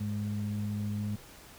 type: tone pair together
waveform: sine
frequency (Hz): 103.83 / 207.8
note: G#2 / G#3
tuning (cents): 0 / +1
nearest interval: octave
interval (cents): 1201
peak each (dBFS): -32 / -33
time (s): 0-1.16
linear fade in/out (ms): 10
effects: tanh soft clip ceiling -25 dBFS + pink hiss -52 dBFS RMS until 1.58 s